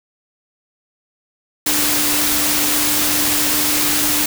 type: tone in noise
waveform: sine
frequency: 297.4 Hz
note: D4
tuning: 22 cents sharp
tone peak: -25 dBFS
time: 1.66-4.26 s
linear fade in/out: 5 ms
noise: white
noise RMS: -17 dBFS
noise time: 1.66-4.26 s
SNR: -11 dB
effects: none